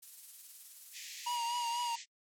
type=noise with tremolo; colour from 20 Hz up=violet; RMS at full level=-46 dBFS; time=0.02-1.37 s; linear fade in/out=10 ms; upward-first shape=sine; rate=19 Hz; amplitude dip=30%
type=band-pass noise; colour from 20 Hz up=white; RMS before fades=-48 dBFS; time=0.92-2.06 s; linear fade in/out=50 ms; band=1800 to 7700 Hz; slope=96 dB/octave
type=tone with vibrato; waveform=square; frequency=950 Hz; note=A#5; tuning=33 cents sharp; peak=-34 dBFS; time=1.26-1.96 s; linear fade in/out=10 ms; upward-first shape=triangle; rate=4.1 Hz; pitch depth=44 cents each way
effects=noise-tail reverb RT60 0.1 s tail -25 dB re dry + low-pass 12000 Hz 12 dB/octave